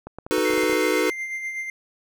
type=clicks; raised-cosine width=1 ms; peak=-21 dBFS; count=10; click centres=0.07 / 0.186 / 0.265 / 0.381 / 0.504 / 0.536 / 0.578 / 0.635 / 0.697 / 0.728 s
type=chord; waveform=square; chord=B dominant seventh; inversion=first; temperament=equal; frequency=311.1 / 370 / 440 / 493.9 Hz; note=D#4 / F#4 / A4 / B4; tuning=0 / 0 / 0 / 0 cents; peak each=-26 dBFS; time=0.31-1.1 s; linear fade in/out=0 ms
type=tone with tremolo; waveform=triangle; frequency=2093 Hz; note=C7; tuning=in tune; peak=-24 dBFS; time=0.45-1.7 s; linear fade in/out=2 ms; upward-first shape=sine; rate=8.1 Hz; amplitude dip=45%
effects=none

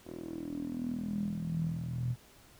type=tone with band-pass filter sweep; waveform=10% pulse; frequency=41.2 Hz; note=E1; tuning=in tune; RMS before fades=-36 dBFS; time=0.04-2.16 s; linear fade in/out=50 ms; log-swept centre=390 to 120 Hz; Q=9.6; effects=pink hiss -59 dBFS RMS until 2.59 s

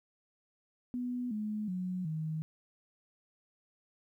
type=tone with pitch steps; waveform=sine; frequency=246.9 / 212.5 / 182.84 / 157.34 Hz; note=B3 / G#3 / F#3 / D#3; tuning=0 / +40 / -20 / +20 cents; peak=-33 dBFS; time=0.94-2.42 s; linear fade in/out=0 ms; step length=370 ms; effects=12-bit

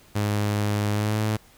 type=tone with pitch glide; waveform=sawtooth; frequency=103.83 to 107.86 Hz; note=G#2 to A2; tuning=0 to -34 cents; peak=-18 dBFS; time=0.15-1.37 s; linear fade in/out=10 ms; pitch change=+66 cents; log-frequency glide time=0.92-1.18 s; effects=pink hiss -54 dBFS RMS until 1.57 s

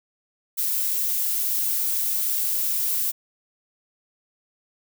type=noise; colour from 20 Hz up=violet; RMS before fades=-24 dBFS; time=0.57-3.12 s; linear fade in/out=20 ms; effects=none

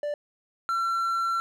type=tone; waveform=triangle; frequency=587.3 Hz; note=D5; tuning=in tune; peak=-25 dBFS; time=0.03-0.14 s; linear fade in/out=2 ms
type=tone with vibrato; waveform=triangle; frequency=1355 Hz; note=E6; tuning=47 cents sharp; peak=-22 dBFS; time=0.69-1.4 s; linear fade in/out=0 ms; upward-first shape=sine; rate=20 Hz; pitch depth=10 cents each way
effects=none

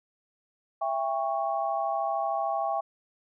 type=chord; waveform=sine; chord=C# diminished; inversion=first; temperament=just; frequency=665.2 / 798.3 / 1108.7 Hz; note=E5 / G5 / C#6; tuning=+16 / +31 / 0 cents; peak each=-30 / -29 / -33 dBFS; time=0.81-2.81 s; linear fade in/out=10 ms; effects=none

